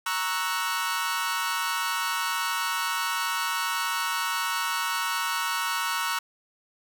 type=chord; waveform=sawtooth; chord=F# dominant seventh; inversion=first; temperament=equal; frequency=932.3 / 1108.7 / 1318.5 / 1480 Hz; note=A#5 / C#6 / E6 / F#6; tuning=0 / 0 / 0 / 0 cents; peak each=-28 dBFS; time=0.06-6.19 s; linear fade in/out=5 ms; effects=none